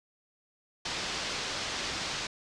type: low-pass noise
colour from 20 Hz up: white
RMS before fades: -35 dBFS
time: 0.85-2.27 s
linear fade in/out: 5 ms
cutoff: 5600 Hz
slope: 24 dB/octave
effects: resampled to 22050 Hz